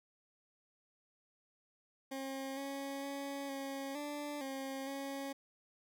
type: tone with pitch steps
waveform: 20% pulse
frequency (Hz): 269 / 276 / 278.7 / 273.4 / 292.7 / 269 / 275.1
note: C4 / C#4 / C#4 / C#4 / D4 / C4 / C#4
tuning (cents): +48 / -7 / +9 / -24 / -6 / +48 / -13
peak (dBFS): -35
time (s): 2.11-5.33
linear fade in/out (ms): 10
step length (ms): 460
effects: none